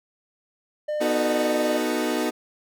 triangle tone, 602 Hz, D5, 43 cents sharp, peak -22 dBFS, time 0.88-1.78 s, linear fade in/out 10 ms
30% pulse chord, B dominant seventh, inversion none, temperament equal, 246.9 / 311.1 / 370 / 440 Hz, B3 / D#4 / F#4 / A4, 0 / 0 / 0 / 0 cents, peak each -25 / -24 / -27 / -28 dBFS, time 1-2.31 s, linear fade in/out 20 ms
effects none

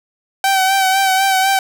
sawtooth tone with vibrato, 768 Hz, G5, 36 cents flat, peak -8 dBFS, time 0.44-1.59 s, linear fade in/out 2 ms, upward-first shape sine, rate 4 Hz, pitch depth 34 cents each way, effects none

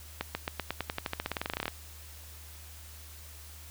accelerating click train, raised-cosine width 0.3 ms, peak -15 dBFS, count 23, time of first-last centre 0.21-1.681 s, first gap 140 ms, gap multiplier 0.92, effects added 76 Hz sine -48 dBFS peak until 3.7 s + white hiss -51 dBFS RMS until 3.7 s

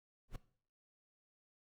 brown noise with exponential growth, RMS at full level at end -34 dBFS, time 0.28-0.36 s, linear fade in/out 5 ms, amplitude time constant 16 ms, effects noise-tail reverb RT60 0.5 s tail -17 dB re dry

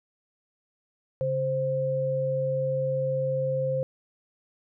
sine tone pair together, 139.03 / 524 Hz, C#3 / C5, +5 / +2 cents, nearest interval octave + major seventh, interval 2297 cents, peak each -30 / -25 dBFS, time 1.21-3.83 s, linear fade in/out 0 ms, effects none

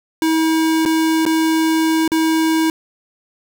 square tone with dropouts, 320.8 Hz, E4, 47 cents flat, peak -14 dBFS, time 0.22-2.7 s, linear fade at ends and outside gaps 1 ms, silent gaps 0.852-0.859 / 1.253-1.263 / 2.078-2.118 s, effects none

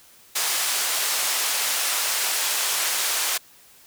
white band-pass noise, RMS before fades -24 dBFS, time 0.35-3.38 s, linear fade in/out 10 ms, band 660 to 11000 Hz, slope 12 dB/octave, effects white hiss -52 dBFS RMS until 3.86 s

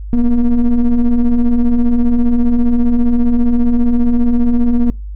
triangle ring-modulated tone, 116.54 Hz, A#2, in tune, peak -3 dBFS, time 0.13-4.9 s, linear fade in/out 0 ms, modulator 124 Hz, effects noise-tail reverb RT60 0.3 s tail -26 dB re dry + added 50 Hz sine -23 dBFS peak until 5.15 s

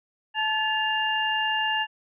sine tone cluster, 873 / 1729 / 2802 Hz, A5 / A6 / F7, -14 / -31 / +5 cents, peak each -27 dBFS, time 0.34-1.87 s, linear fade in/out 50 ms, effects none

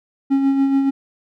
triangle tone with tremolo, 273.1 Hz, C#4, 26 cents flat, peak -10 dBFS, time 0.3-0.91 s, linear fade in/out 20 ms, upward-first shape sine, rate 7 Hz, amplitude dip 40%, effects none

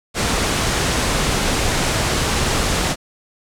pink low-pass noise, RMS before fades -19 dBFS, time 0.14-2.96 s, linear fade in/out 50 ms, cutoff 9500 Hz, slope 24 dB/octave, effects none

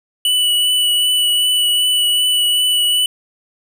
square tone with vibrato, 2960 Hz, F#7, in tune, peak -13 dBFS, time 0.25-3.06 s, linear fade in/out 2 ms, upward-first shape triangle, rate 2.6 Hz, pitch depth 17 cents each way, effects none

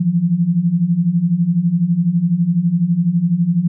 sine beating tone pair, 164.2 / 176.2 Hz, E3 / F3, -6 / +16 cents, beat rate 12 Hz, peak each -18 / -14 dBFS, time 0-3.68 s, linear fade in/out 10 ms, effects none

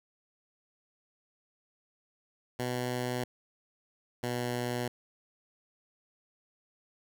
10% pulse tone pair in turn, 124.3 / 122.45 Hz, B2 / B2, +12 / -14 cents, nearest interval unison, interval 26 cents, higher first, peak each -23 dBFS, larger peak neither, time 2.59-3.24 / 4.23-4.88 s, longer neither, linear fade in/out 5 ms, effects none

